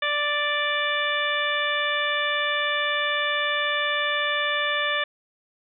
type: harmonic tone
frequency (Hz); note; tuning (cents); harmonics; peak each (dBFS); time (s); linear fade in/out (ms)
587.3; D5; 0; 1 / 2 / 3 / 4 / 5 / 6; -30 / -29 / -26 / -30 / -32 / -30; 0.02-5.04; 5
effects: none